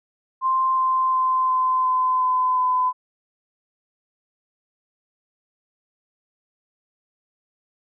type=tone with pitch steps; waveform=sine; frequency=1046.5 / 1040.5 / 1034.5 / 1028.5 / 1022.6 / 1016.7 / 1010.9 Hz; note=C6 / C6 / C6 / C6 / C6 / B5 / B5; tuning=0 / -10 / -20 / -30 / -40 / +50 / +40 cents; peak=-17 dBFS; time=0.41-2.93 s; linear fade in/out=50 ms; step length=360 ms; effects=none